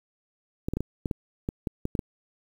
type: clicks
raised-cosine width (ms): 3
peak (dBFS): -15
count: 11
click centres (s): 0.685 / 0.736 / 0.77 / 0.806 / 1.058 / 1.112 / 1.489 / 1.672 / 1.854 / 1.952 / 1.992
effects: 8-bit